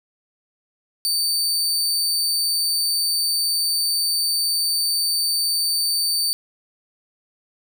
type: tone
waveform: sawtooth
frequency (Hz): 4581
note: D8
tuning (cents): -44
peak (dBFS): -16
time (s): 1.05-6.33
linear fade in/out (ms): 0
effects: none